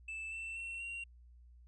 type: tone with pitch steps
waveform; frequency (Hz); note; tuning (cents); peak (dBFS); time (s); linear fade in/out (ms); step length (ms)
triangle; 2637 / 2675 / 2714 / 2754; E7 / E7 / E7 / F7; 0 / +25 / +50 / -25; -39; 0.08-1.04; 5; 240
effects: added 60 Hz sine -56 dBFS peak until 1.67 s + resampled to 24000 Hz